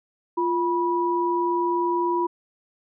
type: tone pair together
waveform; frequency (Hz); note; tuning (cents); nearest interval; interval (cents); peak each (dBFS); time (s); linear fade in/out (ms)
sine; 347.6 / 976.4; F4 / B5; -8 / -20; octave + tritone; 1788; -23; 0.37-2.27; 10
effects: none